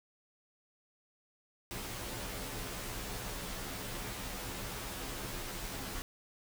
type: noise with comb filter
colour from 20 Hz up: pink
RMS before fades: -41 dBFS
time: 1.71-6.02 s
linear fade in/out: 0 ms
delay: 13 ms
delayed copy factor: -0.9
effects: none